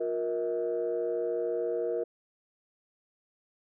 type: tone cluster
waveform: sine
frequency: 356.5 / 470.2 / 641 Hz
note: F4 / A#4 / E5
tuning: +36 / +15 / -49 cents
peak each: -33 / -29 / -35 dBFS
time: 0-2.04 s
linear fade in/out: 10 ms
effects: tanh soft clip ceiling -21 dBFS